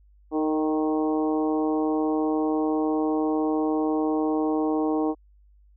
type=harmonic tone with a mistuned harmonic; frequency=155.56 Hz; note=D#3; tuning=in tune; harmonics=2 / 3 / 4 / 5 / 6 / 7; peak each=-23 / -28 / -34 / -32 / -37 / -38 dBFS; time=0.31-5.15 s; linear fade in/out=50 ms; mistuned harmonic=3; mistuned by=-22 cents; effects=added 50 Hz sine -53 dBFS peak until 5.76 s